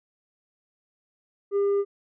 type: tone with tanh clipping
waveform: sine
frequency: 401.2 Hz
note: G4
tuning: 40 cents sharp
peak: -21 dBFS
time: 1.51-1.85 s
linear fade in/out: 50 ms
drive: 3 dB
effects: none